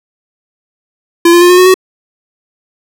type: tone with pitch steps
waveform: square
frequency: 340.7 / 347.1 / 353.5 / 360.1 / 366.8 / 373.7 Hz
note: F4 / F4 / F4 / F#4 / F#4 / F#4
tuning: -43 / -11 / +21 / -47 / -15 / +17 cents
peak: -3 dBFS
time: 1.25-1.742 s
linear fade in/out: 5 ms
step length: 82 ms
effects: none